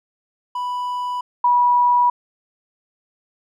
triangle / sine tone pair in turn, 987.8 / 974.2 Hz, B5 / B5, 0 / -24 cents, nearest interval unison, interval 24 cents, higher first, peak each -20 / -12 dBFS, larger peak second, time 0.55-1.21 / 1.44-2.1 s, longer neither, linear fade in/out 5 ms, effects none

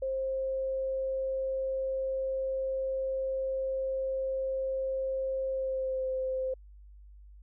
sine tone with pitch glide, 530 to 520.9 Hz, C5 to C5, +22 to -8 cents, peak -29 dBFS, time 0.02-6.54 s, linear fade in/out 5 ms, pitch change -30 cents, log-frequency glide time 5.51-6.07 s, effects added 50 Hz sine -49 dBFS peak until 7.42 s

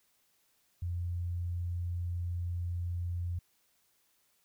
sine tone, 87.31 Hz, F2, in tune, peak -32 dBFS, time 0.82-3.39 s, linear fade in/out 5 ms, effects white hiss -72 dBFS RMS until 4.44 s

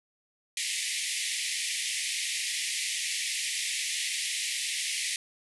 pink band-pass noise, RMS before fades -32 dBFS, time 0.57-5.16 s, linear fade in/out 2 ms, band 1900 to 11000 Hz, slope 96 dB/octave, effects none

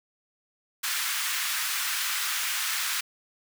pink high-pass noise, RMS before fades -29 dBFS, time 0.83-3.01 s, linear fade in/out 10 ms, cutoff 1300 Hz, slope 24 dB/octave, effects none

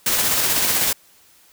white noise with tremolo, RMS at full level -18 dBFS, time 0.06-0.93 s, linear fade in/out 5 ms, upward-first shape square, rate 16 Hz, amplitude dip 25%, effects white hiss -53 dBFS RMS until 1.52 s

